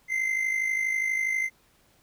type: tone with amplitude modulation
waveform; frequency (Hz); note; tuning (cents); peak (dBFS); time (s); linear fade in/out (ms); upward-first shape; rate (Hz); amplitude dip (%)
triangle; 2076; C7; -14; -20; 0.08-1.5; 50; sine; 52.3; 60
effects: pink hiss -63 dBFS RMS until 2.02 s